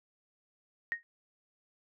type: tone with exponential decay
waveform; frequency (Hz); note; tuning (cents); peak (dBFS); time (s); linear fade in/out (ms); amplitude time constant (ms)
sine; 1864.7; A#6; 0; -26; 0.92-1.03; 0; 22
effects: none

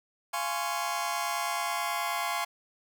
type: chord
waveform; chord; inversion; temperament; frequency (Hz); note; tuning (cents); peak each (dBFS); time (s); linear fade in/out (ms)
sawtooth; Db major seventh; first; just; 693 / 831.5 / 1039.4 / 1108.7; F5 / Ab5 / C6 / Db6; -14 / +2 / -12 / 0; -31; 0.33-2.45; 10
effects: none

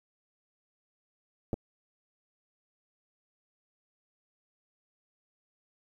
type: clicks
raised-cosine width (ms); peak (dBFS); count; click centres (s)
2; -18 / -21; 2; 1.532 / 1.541
effects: 10-bit

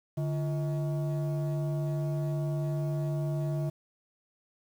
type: tone with frequency modulation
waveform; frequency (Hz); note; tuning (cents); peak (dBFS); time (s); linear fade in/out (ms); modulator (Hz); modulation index
sine; 146.83; D3; 0; -26; 0.17-3.7; 10; 489; 0.58
effects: tanh soft clip ceiling -26 dBFS + 9-bit

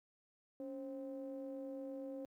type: ring-modulated tone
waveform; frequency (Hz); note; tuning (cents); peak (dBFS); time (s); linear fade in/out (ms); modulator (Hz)
triangle; 126.9; B2; +47; -38; 0.6-2.25; 0; 405
effects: high-pass 80 Hz 12 dB/octave + 13-bit

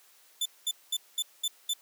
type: tone bursts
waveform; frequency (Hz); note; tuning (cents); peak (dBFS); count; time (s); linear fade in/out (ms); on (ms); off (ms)
sawtooth; 3520; A7; 0; -24; 6; 0.41-1.736; 5; 46; 210
effects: white hiss -60 dBFS RMS until 1.81 s + high-pass 400 Hz 12 dB/octave

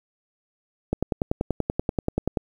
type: click train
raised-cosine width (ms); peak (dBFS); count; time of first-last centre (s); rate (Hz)
2; -9; 16; 0.93-2.372; 10.4
effects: 8-bit

